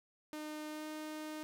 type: tone with pitch glide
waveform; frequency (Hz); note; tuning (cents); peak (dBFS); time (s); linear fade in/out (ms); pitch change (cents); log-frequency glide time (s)
sawtooth; 305 to 308; D#4 to D#4; -34 to -17; -38; 0.33-1.43; 0; +17; 0.69-0.86
effects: none